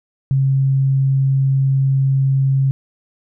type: tone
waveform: sine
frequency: 135.2 Hz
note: C#3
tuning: 43 cents flat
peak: -12 dBFS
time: 0.31-2.71 s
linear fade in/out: 0 ms
effects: none